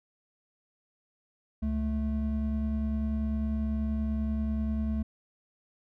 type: tone pair together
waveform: triangle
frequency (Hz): 69.3 / 218.1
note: C#2 / A3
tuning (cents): 0 / -15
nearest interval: octave + minor sixth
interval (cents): 1985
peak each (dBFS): -28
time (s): 1.62-5.03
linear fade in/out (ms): 10
effects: none